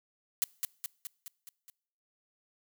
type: noise with echo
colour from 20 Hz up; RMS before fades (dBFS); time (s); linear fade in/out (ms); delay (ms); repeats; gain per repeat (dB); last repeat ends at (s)
blue; -28; 0.42-0.44; 0; 210; 6; -4; 1.7
effects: noise-tail reverb RT60 0.7 s tail -25 dB re dry